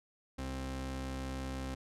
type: tone pair together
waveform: sawtooth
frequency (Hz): 66 / 132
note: C2 / C3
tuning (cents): +16 / +16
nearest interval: octave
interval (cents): 1200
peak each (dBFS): -35 / -35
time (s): 0.38-1.75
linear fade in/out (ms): 10
effects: low-pass 10000 Hz 12 dB/octave